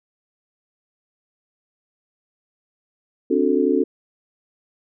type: chord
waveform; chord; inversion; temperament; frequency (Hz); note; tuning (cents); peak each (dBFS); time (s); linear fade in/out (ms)
sine; D dominant seventh; third; just; 264.3 / 293.7 / 367.1 / 440.5; C4 / D4 / F#4 / A4; +18 / 0 / -14 / +2; -21; 3.3-3.84; 10
effects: none